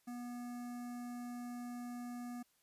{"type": "tone with notch filter", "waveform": "square", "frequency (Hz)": 242.8, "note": "B3", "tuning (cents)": -29, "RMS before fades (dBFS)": -45, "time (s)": [0.07, 2.43], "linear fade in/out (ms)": 10, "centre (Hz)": 3300, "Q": 0.66, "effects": ["white hiss -75 dBFS RMS until 2.62 s", "resampled to 32000 Hz"]}